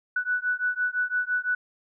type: beating tone pair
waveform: sine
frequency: 1480 / 1485.9 Hz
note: F#6 / F#6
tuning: 0 / +7 cents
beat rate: 5.9 Hz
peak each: -27 dBFS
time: 0.16-1.55 s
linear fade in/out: 5 ms
effects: none